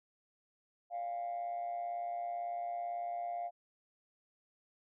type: tone with amplitude modulation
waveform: sine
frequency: 698.5 Hz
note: F5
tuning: in tune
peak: -32 dBFS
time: 0.9-3.51 s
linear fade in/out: 50 ms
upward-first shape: sine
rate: 118 Hz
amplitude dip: 60%
effects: tanh soft clip ceiling -32 dBFS